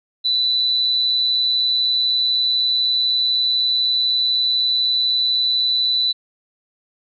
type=tone with amplitude modulation; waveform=sine; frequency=3984 Hz; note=B7; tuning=14 cents sharp; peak=-13 dBFS; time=0.24-6.13 s; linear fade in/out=20 ms; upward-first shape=sine; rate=120 Hz; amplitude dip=50%; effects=none